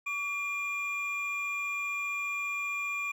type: tone pair together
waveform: triangle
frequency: 1141.3 / 2405 Hz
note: D6 / D7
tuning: -50 / +41 cents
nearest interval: octave + minor second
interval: 1291 cents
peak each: -37 / -30 dBFS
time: 0.06-3.12 s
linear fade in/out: 10 ms
effects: none